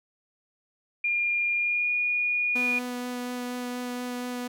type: tone with pitch glide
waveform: sine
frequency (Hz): 2409 to 2444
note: D7 to D#7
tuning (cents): +43 to -32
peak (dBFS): -23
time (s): 1.04-2.79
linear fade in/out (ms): 5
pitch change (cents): +25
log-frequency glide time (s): 1.56-1.92
type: tone with vibrato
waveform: sawtooth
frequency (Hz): 246.9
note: B3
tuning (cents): 0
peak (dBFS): -27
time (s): 2.55-4.48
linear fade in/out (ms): 10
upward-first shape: sine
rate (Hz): 4.2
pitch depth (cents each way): 8
effects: none